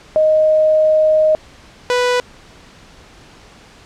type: tone pair in turn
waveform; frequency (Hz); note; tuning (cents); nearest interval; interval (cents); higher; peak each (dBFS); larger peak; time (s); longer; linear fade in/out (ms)
sine / sawtooth; 622.3 / 493.9; D#5 / B4; 0 / 0; major third; 400; first; -9; neither; 0.16-1.35 / 1.9-2.2; first; 0
effects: pink hiss -43 dBFS RMS until 3.85 s + low-pass 6000 Hz 12 dB/octave